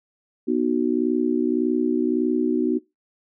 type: chord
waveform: sine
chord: B major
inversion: none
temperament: just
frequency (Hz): 246.9 / 308.7 / 370.4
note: B3 / D#4 / F#4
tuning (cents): 0 / -14 / +2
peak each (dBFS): -23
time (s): 0.47-2.79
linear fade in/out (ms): 20
effects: noise-tail reverb RT60 0.2 s tail -21 dB re dry